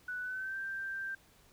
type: tone with pitch glide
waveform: sine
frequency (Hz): 1485 to 1573.3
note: F#6 to G6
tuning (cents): +6 to +6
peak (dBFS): -36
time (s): 0.08-1.15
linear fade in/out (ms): 5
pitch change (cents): +100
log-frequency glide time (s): 0.21-0.58
effects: pink hiss -64 dBFS RMS until 1.52 s